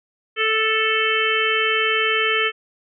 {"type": "harmonic tone", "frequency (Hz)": 440, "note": "A4", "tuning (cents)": 0, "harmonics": [1, 3, 4, 5, 6, 7], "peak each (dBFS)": [-24, -24, -24, -24, -24, -24], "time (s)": [0.36, 2.52], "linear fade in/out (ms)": 50, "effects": []}